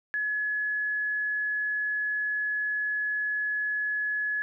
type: tone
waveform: sine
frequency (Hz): 1698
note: G#6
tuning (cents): +38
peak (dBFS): -26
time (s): 0.14-4.42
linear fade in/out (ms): 0
effects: none